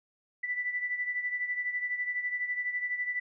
sine beating tone pair, 1975.5 / 1987.5 Hz, B6 / B6, 0 / +10 cents, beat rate 12 Hz, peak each -31 / -37 dBFS, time 0.43-3.2 s, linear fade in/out 10 ms, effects none

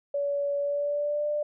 sine tone with pitch glide, 569 to 593.8 Hz, C#5 to D5, +45 to +19 cents, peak -25 dBFS, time 0.14-1.43 s, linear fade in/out 5 ms, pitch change +74 cents, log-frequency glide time 0.58-1.27 s, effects none

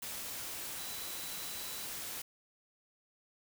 sine tone in noise, 3962 Hz, B7, 5 cents sharp, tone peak -49 dBFS, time 0.78-1.86 s, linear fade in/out 5 ms, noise white, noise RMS -42 dBFS, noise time 0.02-2.22 s, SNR -10 dB, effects none

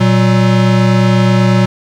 square tone pair together, 118.81 / 188.6 Hz, A#2 / F#3, +33 / +33 cents, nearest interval minor sixth, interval 800 cents, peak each -11 dBFS, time 0-1.66 s, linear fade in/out 10 ms, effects low-pass 5000 Hz 12 dB/octave + 7-bit

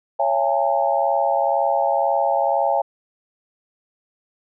sine tone cluster, 556 / 676 / 815 / 897 Hz, C#5 / E5 / G#5 / A5, +5 / +43 / -33 / +33 cents, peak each -22 / -21 / -21 / -25 dBFS, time 0.19-2.82 s, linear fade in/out 10 ms, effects none

